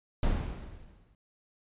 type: noise with exponential decay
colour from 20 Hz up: brown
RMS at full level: -25 dBFS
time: 0.23-1.15 s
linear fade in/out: 2 ms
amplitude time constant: 200 ms
effects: resampled to 8000 Hz

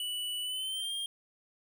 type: tone with pitch glide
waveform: square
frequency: 2960 to 3209 Hz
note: F#7 to G7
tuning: 0 to +40 cents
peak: -34 dBFS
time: 0-1.06 s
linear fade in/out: 2 ms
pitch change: +140 cents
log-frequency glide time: 0.42-0.93 s
effects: none

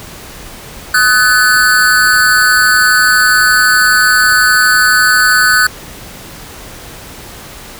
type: tone with amplitude modulation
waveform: square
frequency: 1497 Hz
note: F#6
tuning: 20 cents sharp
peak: -3 dBFS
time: 0.94-5.67 s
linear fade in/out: 5 ms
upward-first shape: sine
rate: 232 Hz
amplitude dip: 90%
effects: pink hiss -31 dBFS RMS until 7.79 s

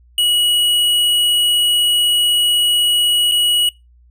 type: tone with dropouts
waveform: square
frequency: 2916 Hz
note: F#7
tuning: 26 cents flat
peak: -13 dBFS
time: 0.18-3.69 s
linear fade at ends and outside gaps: 2 ms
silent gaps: 3.314-3.319 s
effects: noise-tail reverb RT60 0.2 s tail -23 dB re dry + added 60 Hz sine -46 dBFS peak until 4.1 s

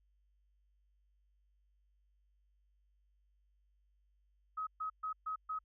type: tone bursts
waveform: sine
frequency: 1271 Hz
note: D#6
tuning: 36 cents sharp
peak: -36 dBFS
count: 5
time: 4.57-5.59 s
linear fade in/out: 10 ms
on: 100 ms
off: 130 ms
effects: added 50 Hz sine -70 dBFS peak until 5.64 s

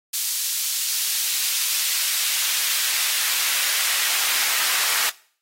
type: noise with high-pass filter sweep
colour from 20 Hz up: pink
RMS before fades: -23 dBFS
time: 0.13-5.1 s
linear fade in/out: 10 ms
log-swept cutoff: 4800 to 1400 Hz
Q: 0.75
effects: noise-tail reverb RT60 0.5 s tail -21 dB re dry + AAC 48 kbps

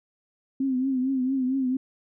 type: tone with vibrato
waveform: sine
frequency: 261.6 Hz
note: C4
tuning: in tune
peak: -22 dBFS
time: 0.6-1.77 s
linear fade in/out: 5 ms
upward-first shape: triangle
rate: 4.4 Hz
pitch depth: 81 cents each way
effects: none

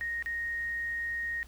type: tone with dropouts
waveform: sine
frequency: 1864.7 Hz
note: A#6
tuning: in tune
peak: -31 dBFS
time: 0.01-1.43 s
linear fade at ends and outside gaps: 0 ms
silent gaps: 0.225-0.26 s
effects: added 60 Hz sine -50 dBFS peak until 1.47 s + pink hiss -58 dBFS RMS until 1.47 s

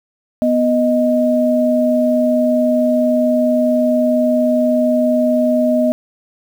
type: tone pair together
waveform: sine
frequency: 246.7 / 622.3 Hz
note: B3 / D#5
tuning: -2 / 0 cents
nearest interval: octave + major third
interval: 1602 cents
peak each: -14 dBFS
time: 0.42-5.92 s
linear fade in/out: 0 ms
effects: 7-bit

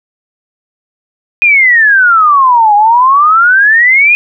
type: exponential two-way sweep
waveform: sine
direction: down then up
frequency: 2489 to 812 to 2489 Hz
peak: -3 dBFS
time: 1.42-4.15 s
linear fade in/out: 0 ms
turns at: 2.75 s
effects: none

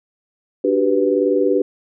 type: chord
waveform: sine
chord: G major seventh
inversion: second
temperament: equal with one note detuned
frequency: 293.7 / 371.5 / 392 / 493.9 Hz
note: D4 / F#4 / G4 / B4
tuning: 0 / +7 / 0 / 0 cents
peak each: -20 / -22 / -18 / -18 dBFS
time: 0.64-1.62 s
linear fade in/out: 5 ms
effects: none

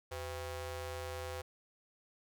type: ring-modulated tone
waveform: sawtooth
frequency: 294.6 Hz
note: D4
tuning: 6 cents sharp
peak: -33 dBFS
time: 0.11-1.42 s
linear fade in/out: 10 ms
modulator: 212 Hz
effects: none

